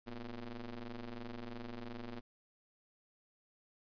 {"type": "ring-modulated tone", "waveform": "sawtooth", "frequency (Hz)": 116.54, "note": "A#2", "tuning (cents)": 0, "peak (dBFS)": -36, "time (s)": [0.06, 2.21], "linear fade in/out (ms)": 20, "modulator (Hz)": 128, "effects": ["resampled to 11025 Hz", "12-bit"]}